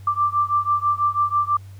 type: beating tone pair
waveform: sine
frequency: 1174.7 / 1180.8 Hz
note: D6 / D6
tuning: 0 / +9 cents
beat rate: 6.1 Hz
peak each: -20 / -21 dBFS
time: 0.07-1.57 s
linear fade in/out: 5 ms
effects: added 97 Hz sine -37 dBFS peak until 1.79 s + pink hiss -55 dBFS RMS until 1.79 s